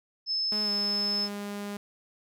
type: tone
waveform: sine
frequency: 5230 Hz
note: E8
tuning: 15 cents flat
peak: -26 dBFS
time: 0.26-1.29 s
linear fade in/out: 50 ms
type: tone with pitch glide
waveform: sawtooth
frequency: 210.3 to 203.7 Hz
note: G#3 to G#3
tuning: +22 to -33 cents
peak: -30 dBFS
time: 0.52-1.77 s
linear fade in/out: 2 ms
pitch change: -55 cents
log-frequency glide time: 0.64-0.7 s
effects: none